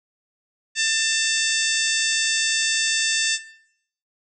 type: harmonic tone with a mistuned harmonic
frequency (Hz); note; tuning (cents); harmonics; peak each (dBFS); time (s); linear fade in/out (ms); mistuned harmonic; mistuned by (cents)
892; A5; +23; 2 / 3 / 4 / 5 / 6 / 7 / 8 / 9; -24 / -26 / -27 / -28 / -29 / -29 / -30 / -31; 0.75-3.39; 50; 5; +51
effects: noise-tail reverb RT60 0.7 s tail -17 dB re dry